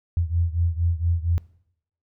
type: beating tone pair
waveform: sine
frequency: 83.5 / 87.8 Hz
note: E2 / F2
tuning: +23 / +10 cents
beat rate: 4.3 Hz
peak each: -22 / -24 dBFS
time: 0.17-1.38 s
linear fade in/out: 0 ms
effects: noise-tail reverb RT60 0.7 s tail -21 dB re dry